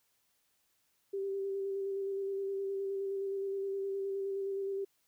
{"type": "tone with vibrato", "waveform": "sine", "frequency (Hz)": 392, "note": "G4", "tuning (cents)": 0, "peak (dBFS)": -33, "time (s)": [1.13, 4.85], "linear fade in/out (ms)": 10, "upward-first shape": "square", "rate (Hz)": 9.6, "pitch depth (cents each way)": 15, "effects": ["white hiss -75 dBFS RMS until 5.07 s"]}